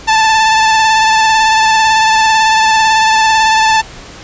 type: tone with vibrato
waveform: sawtooth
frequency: 880 Hz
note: A5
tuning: in tune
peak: -3 dBFS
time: 0.07-3.82 s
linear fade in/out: 20 ms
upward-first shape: sine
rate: 18 Hz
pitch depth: 24 cents each way
effects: pink hiss -32 dBFS RMS until 4.23 s + resampled to 16000 Hz